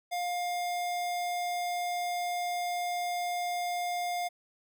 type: tone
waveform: square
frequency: 707 Hz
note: F5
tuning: 21 cents sharp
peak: -31 dBFS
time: 0.11-4.29 s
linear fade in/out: 20 ms
effects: none